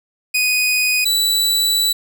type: tone pair in turn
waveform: sawtooth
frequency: 2489 / 3951 Hz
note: D#7 / B7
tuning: 0 / 0 cents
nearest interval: minor sixth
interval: 800 cents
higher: second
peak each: -11 dBFS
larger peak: neither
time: 0.34-1.05 / 1.05-1.93 s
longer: second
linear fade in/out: 10 ms
effects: none